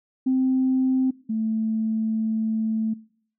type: tone pair in turn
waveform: sine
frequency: 260.3 / 220.6 Hz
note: C4 / A3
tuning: -9 / +5 cents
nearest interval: minor third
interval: 286 cents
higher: first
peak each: -17 / -22 dBFS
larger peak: first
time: 0.26-1.11 / 1.29-2.94 s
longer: second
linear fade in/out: 10 ms
effects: noise-tail reverb RT60 0.6 s tail -22 dB re dry + tanh soft clip ceiling -13 dBFS